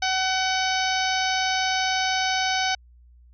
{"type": "harmonic tone", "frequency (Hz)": 754, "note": "F#5", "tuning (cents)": 32, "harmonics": [1, 2, 3, 4, 5, 6, 7, 8], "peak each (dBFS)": [-25, -28, -30, -31, -32, -33, -33, -34], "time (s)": [0.02, 2.75], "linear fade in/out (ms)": 5, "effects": ["added 60 Hz sine -49 dBFS peak until 3.33 s"]}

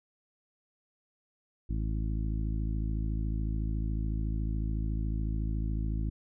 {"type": "harmonic tone", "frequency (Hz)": 53.9, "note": "A1", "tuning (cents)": -35, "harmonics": [1, 2, 3, 4, 5, 6], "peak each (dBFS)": [-30, -36, -40, -42, -44, -46], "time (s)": [1.69, 6.1], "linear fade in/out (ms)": 10, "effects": []}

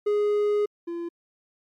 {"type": "tone pair in turn", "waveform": "triangle", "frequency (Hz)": [415.3, 341.1], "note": ["G#4", "F4"], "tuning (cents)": [0, -41], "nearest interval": "minor third", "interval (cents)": 341, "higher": "first", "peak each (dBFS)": [-18, -27], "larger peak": "first", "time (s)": [[0.06, 0.66], [0.87, 1.09]], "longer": "first", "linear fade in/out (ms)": 10, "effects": ["MP3 96 kbps"]}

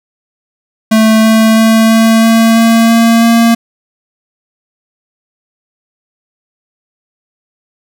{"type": "tone with pitch steps", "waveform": "square", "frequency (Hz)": [220, 221.5, 223.1, 224.6, 226.2, 227.8, 229.3, 230.9], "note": ["A3", "A3", "A3", "A3", "A3", "A#3", "A#3", "A#3"], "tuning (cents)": [0, 12, 24, 36, 48, -40, -28, -16], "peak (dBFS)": -5, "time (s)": [0.91, 3.55], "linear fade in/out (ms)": 10, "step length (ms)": 330, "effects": []}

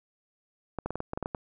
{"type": "clicks", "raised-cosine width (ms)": 1, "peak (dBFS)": -18, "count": 10, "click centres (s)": [0.787, 0.86, 0.906, 0.956, 1.004, 1.134, 1.175, 1.227, 1.259, 1.348], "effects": []}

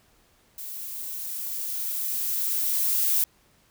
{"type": "noise with level ramp", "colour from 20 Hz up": "violet", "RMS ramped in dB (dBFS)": [-37, -22], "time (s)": [0.58, 3.24], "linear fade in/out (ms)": 2, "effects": ["pink hiss -62 dBFS RMS until 3.7 s"]}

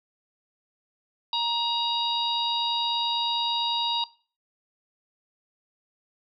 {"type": "harmonic tone with a mistuned harmonic", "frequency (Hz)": 949, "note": "A#5", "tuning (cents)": 31, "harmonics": [1, 3, 4, 5], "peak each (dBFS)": [-28, -34, -27, -34], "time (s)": [1.33, 4.04], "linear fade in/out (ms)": 2, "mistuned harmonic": 1, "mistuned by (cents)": -18, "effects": ["noise-tail reverb RT60 0.4 s tail -19 dB re dry"]}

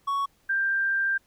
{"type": "tone pair in turn", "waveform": ["triangle", "sine"], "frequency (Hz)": [1114, 1583.6], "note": ["C#6", "G6"], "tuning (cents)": [8, 17], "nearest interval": "tritone", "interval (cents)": 609, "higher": "second", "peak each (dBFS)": -22, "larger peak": "neither", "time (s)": [[0.07, 0.26], [0.49, 1.18]], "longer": "second", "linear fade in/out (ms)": 10, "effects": ["pink hiss -65 dBFS RMS until 1.26 s"]}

